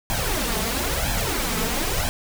pink noise with flanger, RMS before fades -24 dBFS, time 0.1-2.09 s, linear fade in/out 0 ms, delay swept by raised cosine 1.2 to 4.6 ms, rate 1 Hz, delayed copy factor +0.75, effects none

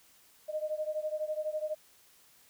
sine beating tone pair, 611 / 623 Hz, D#5 / D#5, -32 / +2 cents, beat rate 12 Hz, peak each -34 / -36 dBFS, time 0.48-1.75 s, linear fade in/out 20 ms, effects white hiss -62 dBFS RMS until 2.49 s

